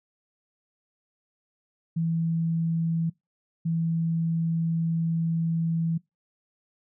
sine tone bursts at uneven times, 164.81 Hz, E3, in tune, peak -23 dBFS, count 2, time 1.96-3.1 / 3.65-5.98 s, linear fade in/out 10 ms, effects noise-tail reverb RT60 0.2 s tail -24 dB re dry

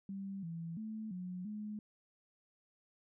sine tone with pitch steps, 195.6 / 166.2 / 218 / 181.4 / 211.1 Hz, G3 / E3 / A3 / F#3 / G#3, -4 / +15 / -16 / -34 / +29 cents, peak -40 dBFS, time 0.09-1.79 s, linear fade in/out 2 ms, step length 340 ms, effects none

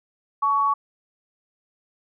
sine tone pair together, 868.3 / 1122 Hz, A5 / C#6, -23 / +21 cents, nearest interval major third, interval 444 cents, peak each -27 / -18 dBFS, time 0.42-0.74 s, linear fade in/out 10 ms, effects none

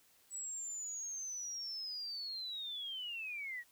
sine linear sweep, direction down, 7902 to 1864.7 Hz, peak -40 dBFS, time 0.3-3.64 s, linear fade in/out 50 ms, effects white hiss -68 dBFS RMS until 3.71 s

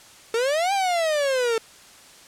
45% pulse exponential two-way sweep, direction up then down, 443.1 to 808 to 443.1 Hz, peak -20 dBFS, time 0.34-1.58 s, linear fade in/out 2 ms, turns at 0.73 s, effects white hiss -48 dBFS RMS until 2.27 s + low-pass 9000 Hz 12 dB/octave

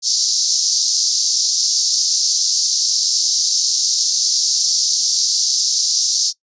white band-pass noise, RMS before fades -17 dBFS, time 0.02-6.33 s, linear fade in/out 50 ms, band 4500 to 6400 Hz, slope 48 dB/octave, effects noise-tail reverb RT60 0.1 s tail -21 dB re dry + resampled to 16000 Hz

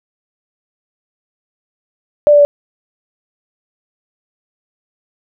sine tone with pitch steps, 590 / 583.9 / 577.9 Hz, D5 / D5 / D5, +8 / -10 / -28 cents, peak -4 dBFS, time 2.27-2.45 s, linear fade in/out 0 ms, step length 60 ms, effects none

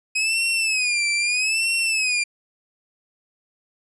sawtooth tone with vibrato, 2527 Hz, D#7, 26 cents sharp, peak -16 dBFS, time 0.15-2.24 s, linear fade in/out 10 ms, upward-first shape sine, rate 0.79 Hz, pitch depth 130 cents each way, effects resampled to 24000 Hz

